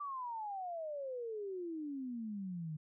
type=exponential sweep; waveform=sine; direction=down; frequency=1181 to 150.1 Hz; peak=-39 dBFS; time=0-2.77 s; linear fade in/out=10 ms; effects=none